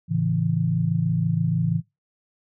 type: chord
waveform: sine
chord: A major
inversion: none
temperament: equal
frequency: 110 / 138.59 / 164.81 Hz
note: A2 / C#3 / E3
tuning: 0 / 0 / 0 cents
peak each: -26 / -25 / -22 dBFS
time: 0.08-1.82 s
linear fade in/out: 50 ms
effects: noise-tail reverb RT60 0.2 s tail -21 dB re dry